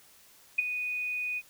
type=tone with ADSR envelope; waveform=sine; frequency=2480 Hz; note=D#7; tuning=6 cents flat; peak=-19 dBFS; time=0.58-1.42 s; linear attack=10 ms; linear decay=16 ms; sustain=-11 dB; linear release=45 ms; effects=white hiss -58 dBFS RMS until 1.49 s